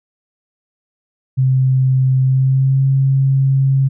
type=tone with pitch glide; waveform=sine; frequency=130.81 to 135.11 Hz; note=C3 to C#3; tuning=0 to -44 cents; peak=-10 dBFS; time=1.37-3.89 s; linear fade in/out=20 ms; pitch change=+56 cents; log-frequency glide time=2.21-2.85 s; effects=none